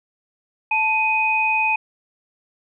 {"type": "tone pair together", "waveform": "sine", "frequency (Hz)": [880.1, 2500], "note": ["A5", "D#7"], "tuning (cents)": [0, 8], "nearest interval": "octave + tritone", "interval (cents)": 1808, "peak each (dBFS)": [-21, -18], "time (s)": [0.71, 1.76], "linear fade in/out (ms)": 5, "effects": []}